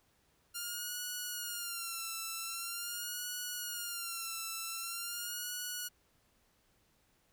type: tone with vibrato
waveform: 5% pulse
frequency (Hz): 1396.9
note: F6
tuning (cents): 0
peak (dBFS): -27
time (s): 0.54-5.89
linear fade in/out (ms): 20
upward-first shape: sine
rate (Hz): 0.44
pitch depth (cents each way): 83
effects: pink hiss -72 dBFS RMS until 7.32 s